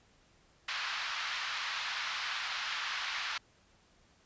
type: band-pass noise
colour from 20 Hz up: pink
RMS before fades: -37 dBFS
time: 0.68-3.38 s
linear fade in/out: 5 ms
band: 1100 to 4700 Hz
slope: 24 dB/octave
effects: pink hiss -66 dBFS RMS until 4.25 s + resampled to 16000 Hz